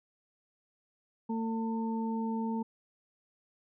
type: harmonic tone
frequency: 224.9 Hz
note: A3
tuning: 38 cents sharp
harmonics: 1 / 2 / 4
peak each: -31 / -41 / -39 dBFS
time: 1.29-2.63 s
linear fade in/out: 10 ms
effects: none